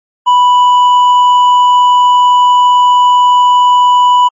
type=tone with hard clipping; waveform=sine; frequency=987.8 Hz; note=B5; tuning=in tune; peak=-5 dBFS; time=0.26-4.29 s; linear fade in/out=20 ms; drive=4 dB; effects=MP3 32 kbps